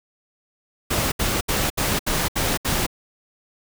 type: noise bursts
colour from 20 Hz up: pink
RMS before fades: -22 dBFS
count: 7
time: 0.9-2.866 s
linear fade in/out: 10 ms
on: 220 ms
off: 71 ms
effects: none